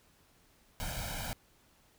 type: noise with comb filter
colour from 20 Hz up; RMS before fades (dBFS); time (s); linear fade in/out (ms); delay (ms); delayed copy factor
pink; -38; 0.8-1.33; 0; 1.3; +0.9
effects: pink hiss -66 dBFS RMS until 1.98 s